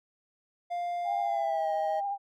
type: tone with pitch glide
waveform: triangle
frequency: 700 to 630.9 Hz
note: F5 to D#5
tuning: +4 to +24 cents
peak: -28 dBFS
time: 0.7-2.01 s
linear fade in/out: 20 ms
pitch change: -180 cents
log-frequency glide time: 1.22-1.71 s
type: tone with vibrato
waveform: sine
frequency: 800 Hz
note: G5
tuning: 35 cents sharp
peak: -29 dBFS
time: 1.04-2.18 s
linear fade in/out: 50 ms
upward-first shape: triangle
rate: 14 Hz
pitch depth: 31 cents each way
effects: none